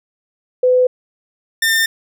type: tone pair in turn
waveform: sine / sawtooth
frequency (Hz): 504 / 1803.3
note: B4 / A6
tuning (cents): +35 / +42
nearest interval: octave + minor seventh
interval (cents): 2207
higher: second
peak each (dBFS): -9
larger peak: neither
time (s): 0.63-0.87 / 1.62-1.86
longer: neither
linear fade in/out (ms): 5
effects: none

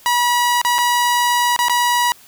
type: tone with dropouts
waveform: sawtooth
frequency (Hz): 968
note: B5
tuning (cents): -35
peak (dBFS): -10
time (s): 0.06-2.12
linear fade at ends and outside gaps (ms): 0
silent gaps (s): 0.615-0.649 / 0.783-0.787 / 1.563-1.59 / 1.684-1.696
effects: white hiss -46 dBFS RMS until 2.27 s

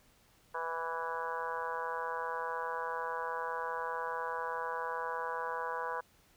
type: harmonic tone with a mistuned harmonic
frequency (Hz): 164.81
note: E3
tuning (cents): 0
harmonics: 3 / 4 / 5 / 6 / 7 / 8 / 9 / 10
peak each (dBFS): -41 / -47 / -45 / -38 / -43 / -51 / -43 / -47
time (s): 0.54-6.01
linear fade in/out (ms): 10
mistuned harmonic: 4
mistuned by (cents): -24
effects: pink hiss -66 dBFS RMS until 6.36 s

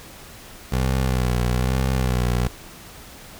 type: tone with vibrato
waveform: 20% pulse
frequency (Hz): 63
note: B1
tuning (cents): +35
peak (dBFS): -14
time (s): 0.72-2.48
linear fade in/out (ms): 5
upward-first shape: sine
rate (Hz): 1.1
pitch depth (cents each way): 69
effects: pink hiss -42 dBFS RMS until 3.39 s

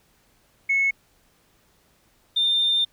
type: tone pair in turn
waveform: sine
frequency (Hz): 2195 / 3606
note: C#7 / A7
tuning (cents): -18 / +42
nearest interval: major sixth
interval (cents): 860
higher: second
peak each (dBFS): -17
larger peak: neither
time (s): 0.69-0.91 / 2.36-2.85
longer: second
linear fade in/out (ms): 10
effects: tanh soft clip ceiling -13 dBFS + pink hiss -62 dBFS RMS until 2.92 s

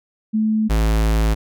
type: tone pair in turn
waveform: sine / square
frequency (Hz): 217.3 / 54.33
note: A3 / A1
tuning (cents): -21 / -21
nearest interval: 2 octaves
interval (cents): 2400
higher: first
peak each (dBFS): -15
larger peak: neither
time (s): 0.33-0.69 / 0.69-1.35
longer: second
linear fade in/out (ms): 20
effects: none

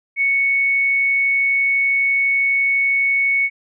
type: tone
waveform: sine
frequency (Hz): 2217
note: C#7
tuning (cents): 0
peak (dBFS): -14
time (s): 0.16-3.5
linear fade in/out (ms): 50
effects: none

